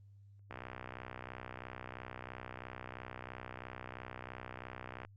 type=click train; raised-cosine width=0.5 ms; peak=-29 dBFS; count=287; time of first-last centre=0.51-5.05 s; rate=63 Hz; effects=added 100 Hz sine -56 dBFS peak until 5.16 s + Opus 24 kbps